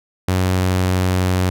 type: tone with pitch glide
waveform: sawtooth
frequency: 92.5 to 91.91 Hz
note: F#2 to F#2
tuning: 0 to -11 cents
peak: -11 dBFS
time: 0.28-1.5 s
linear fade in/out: 5 ms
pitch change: -11 cents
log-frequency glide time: 0.43-1.35 s
effects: none